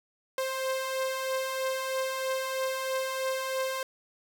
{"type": "beating tone pair", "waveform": "sawtooth", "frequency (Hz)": [523.3, 526.4], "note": ["C5", "C5"], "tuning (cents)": [0, 10], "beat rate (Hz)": 3.1, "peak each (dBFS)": [-33, -26], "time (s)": [0.38, 3.83], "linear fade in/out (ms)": 2, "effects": []}